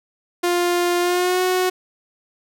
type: tone with pitch glide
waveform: sawtooth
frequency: 351.2 to 367.6 Hz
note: F4 to F#4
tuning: +10 to -11 cents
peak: -13 dBFS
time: 0.43-1.7 s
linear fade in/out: 10 ms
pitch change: +79 cents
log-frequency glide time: 1-1.42 s
effects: none